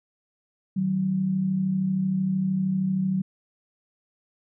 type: tone pair together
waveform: sine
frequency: 156.4 / 189.42 Hz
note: D#3 / F#3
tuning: +9 / +41 cents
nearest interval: minor third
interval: 332 cents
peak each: -31 / -22 dBFS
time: 0.76-3.22 s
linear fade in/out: 10 ms
effects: none